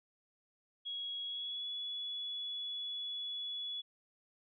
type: tone with pitch glide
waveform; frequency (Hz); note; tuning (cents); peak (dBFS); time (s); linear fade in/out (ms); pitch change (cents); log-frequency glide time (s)
sine; 3322 to 3400; G#7 to G#7; 0 to +40; -38; 0.85-3.82; 20; +40; 1.24-1.66
effects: none